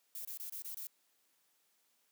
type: noise bursts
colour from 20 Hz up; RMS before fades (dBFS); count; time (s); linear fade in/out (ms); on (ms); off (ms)
violet; -44; 6; 0.15-0.87; 2; 100; 24
effects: white hiss -75 dBFS RMS until 2.11 s + high-pass 200 Hz 12 dB/octave